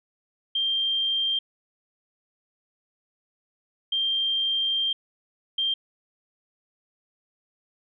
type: tone bursts at uneven times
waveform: sine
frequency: 3176 Hz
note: G7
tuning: 22 cents sharp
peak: -22 dBFS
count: 3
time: 0.55-1.39 / 3.92-4.93 / 5.58-5.74 s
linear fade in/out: 5 ms
effects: none